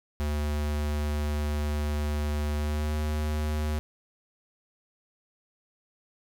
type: tone with pitch glide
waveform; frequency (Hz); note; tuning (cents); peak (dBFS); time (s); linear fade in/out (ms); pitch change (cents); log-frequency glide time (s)
square; 74.3 to 75.95; D2 to D#2; +21 to -41; -27; 0.2-3.79; 0; +38; 2.56-2.94
effects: none